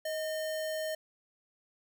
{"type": "tone with sample-and-hold", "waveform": "sine", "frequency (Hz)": 628, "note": "D#5", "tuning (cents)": 16, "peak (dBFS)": -32, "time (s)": [0.05, 0.95], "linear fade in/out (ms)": 5, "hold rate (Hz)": 2450, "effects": []}